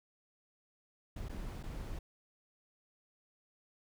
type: noise with dropouts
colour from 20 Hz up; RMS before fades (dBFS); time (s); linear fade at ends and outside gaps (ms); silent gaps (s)
brown; -42; 1.16-1.99; 5; 1.286-1.294 / 1.63-1.635
effects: none